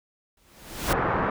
pink noise with exponential growth, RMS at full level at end -25 dBFS, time 0.37-0.93 s, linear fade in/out 2 ms, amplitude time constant 120 ms
white low-pass noise, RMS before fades -25 dBFS, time 0.88-1.3 s, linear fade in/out 5 ms, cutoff 1400 Hz, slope 24 dB/octave
effects none

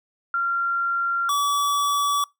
sine / square tone pair in turn, 1380 / 1145.3 Hz, F6 / D6, -21 / -44 cents, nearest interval minor third, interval 323 cents, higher first, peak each -20 dBFS, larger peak neither, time 0.34-1.29 / 1.29-2.24 s, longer neither, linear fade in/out 2 ms, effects noise-tail reverb RT60 0.2 s tail -25 dB re dry

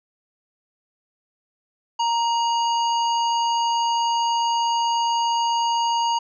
harmonic tone with a mistuned harmonic, 932.3 Hz, A#5, in tune, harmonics 1 / 3 / 5 / 7, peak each -19 / -29 / -33 / -36 dBFS, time 1.99-6.19 s, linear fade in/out 10 ms, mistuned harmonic 3, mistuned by +44 cents, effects none

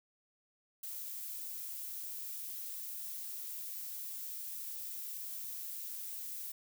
violet noise, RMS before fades -43 dBFS, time 0.83-6.52 s, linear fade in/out 5 ms, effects none

